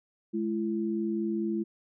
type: tone pair together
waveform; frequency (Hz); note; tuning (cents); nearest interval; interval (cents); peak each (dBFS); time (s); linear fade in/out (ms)
sine; 212.2 / 336.9; G#3 / E4; +38 / +38; minor sixth; 800; -30 / -30; 0.33-1.64; 20
effects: none